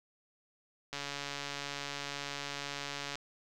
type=click train; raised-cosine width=0.2 ms; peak=-21 dBFS; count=317; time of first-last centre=0.93-3.155 s; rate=142 Hz; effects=none